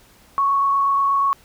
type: tone with frequency modulation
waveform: sine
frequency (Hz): 1108.7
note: C#6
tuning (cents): 0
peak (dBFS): -15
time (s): 0.38-1.33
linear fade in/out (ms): 0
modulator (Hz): 28.3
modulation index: 0.47
effects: pink hiss -52 dBFS RMS until 1.44 s